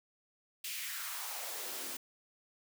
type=noise with high-pass filter sweep; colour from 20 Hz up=white; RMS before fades=-41 dBFS; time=0.64-1.97 s; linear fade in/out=5 ms; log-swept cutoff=2800 to 230 Hz; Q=2.1; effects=none